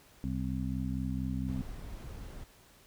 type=harmonic tone; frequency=64.3 Hz; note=C2; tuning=30 cents flat; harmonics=1 / 2 / 3 / 4; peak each=-37 / -37 / -37 / -37 dBFS; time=0.24-1.62 s; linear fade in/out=0 ms
type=noise; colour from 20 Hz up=brown; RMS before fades=-43 dBFS; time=1.48-2.44 s; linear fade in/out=5 ms
effects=pink hiss -60 dBFS RMS until 2.86 s